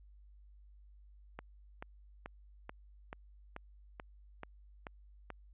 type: click train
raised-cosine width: 0.5 ms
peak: -28 dBFS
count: 10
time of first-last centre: 1.39-5.303 s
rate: 2.3 Hz
effects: added 50 Hz sine -56 dBFS peak until 5.53 s + resampled to 8000 Hz